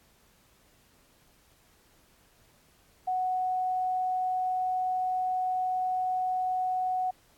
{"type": "tone", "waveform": "sine", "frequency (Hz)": 740, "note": "F#5", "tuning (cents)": 0, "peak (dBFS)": -26, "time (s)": [3.07, 7.11], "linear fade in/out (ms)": 10, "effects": ["pink hiss -63 dBFS RMS until 7.37 s", "AAC 64 kbps"]}